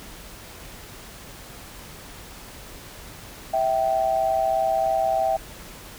sine tone pair together, 652.9 / 776 Hz, E5 / G5, -17 / -18 cents, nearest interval minor third, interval 299 cents, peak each -22 dBFS, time 3.53-5.37 s, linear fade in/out 10 ms, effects added 47 Hz sine -50 dBFS peak until 5.98 s + pink hiss -42 dBFS RMS until 5.98 s

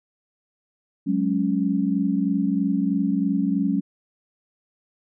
sine chord, F# suspended second, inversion none, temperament just, 185 / 208.1 / 277.5 Hz, F#3 / G#3 / C#4, 0 / +4 / +2 cents, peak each -24 / -24 / -23 dBFS, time 1.06-3.81 s, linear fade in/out 20 ms, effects none

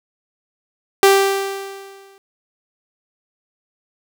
sawtooth tone with exponential decay, 392 Hz, G4, in tune, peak -3 dBFS, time 1.03-2.18 s, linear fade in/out 1 ms, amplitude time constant 250 ms, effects none

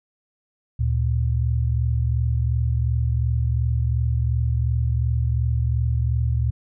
sine tone pair together, 73.76 / 116.54 Hz, D2 / A#2, +8 / 0 cents, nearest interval minor sixth, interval 792 cents, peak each -21 dBFS, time 0.79-6.51 s, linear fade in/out 10 ms, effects none

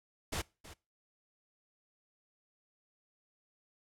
pink noise with echo, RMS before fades -36 dBFS, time 0.32-0.42 s, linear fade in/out 10 ms, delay 320 ms, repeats 1, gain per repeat -15 dB, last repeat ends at 0.74 s, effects noise-tail reverb RT60 0.3 s tail -23 dB re dry + low-pass 11000 Hz 12 dB/octave

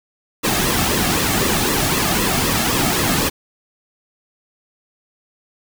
pink noise with flanger, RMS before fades -18 dBFS, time 0.43-3.3 s, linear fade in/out 20 ms, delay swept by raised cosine 1.3 to 2.09 ms, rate 3.9 Hz, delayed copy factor -0.6, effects none

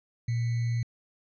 sine tone with sample-and-hold, 117.6 Hz, A#2, 16 cents sharp, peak -25 dBFS, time 0.28-0.83 s, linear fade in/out 5 ms, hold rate 2100 Hz, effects resampled to 16000 Hz

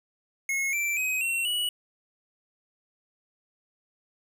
square tone with pitch steps, 2173 / 2342 / 2525 / 2722 / 2934 Hz, C#7 / D7 / D#7 / F7 / F#7, -35 / -5 / +25 / -45 / -15 cents, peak -26 dBFS, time 0.49-1.69 s, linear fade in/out 2 ms, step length 240 ms, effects none

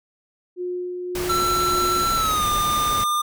sine tone with tremolo, 359.1 Hz, F4, 48 cents sharp, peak -24 dBFS, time 0.56-2.07 s, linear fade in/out 50 ms, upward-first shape sine, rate 1.8 Hz, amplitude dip 30%
pink noise, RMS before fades -29 dBFS, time 1.15-3.04 s, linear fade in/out 2 ms
square tone with pitch glide, 1342 to 1202.5 Hz, E6 to D6, +31 to +41 cents, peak -20 dBFS, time 1.29-3.22 s, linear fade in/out 10 ms, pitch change -190 cents, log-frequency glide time 2.16-2.46 s
effects none

